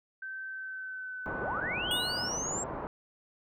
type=tone with pitch glide; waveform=sine; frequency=1546 to 1477 Hz; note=G6 to F#6; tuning=-24 to -3 cents; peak=-37 dBFS; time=0.22-2.29 s; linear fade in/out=5 ms; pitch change=-79 cents; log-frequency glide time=0.49-1.83 s
type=low-pass noise; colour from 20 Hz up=white; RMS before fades=-38 dBFS; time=1.26-2.87 s; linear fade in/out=0 ms; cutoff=1100 Hz; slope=24 dB/octave
type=linear sweep; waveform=sine; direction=up; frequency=320 to 7630 Hz; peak=-33 dBFS; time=1.41-2.64 s; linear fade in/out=10 ms
type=tone with exponential decay; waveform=square; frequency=2900 Hz; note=F#7; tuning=35 cents flat; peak=-28 dBFS; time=1.91-2.6 s; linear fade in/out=1 ms; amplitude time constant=150 ms
effects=none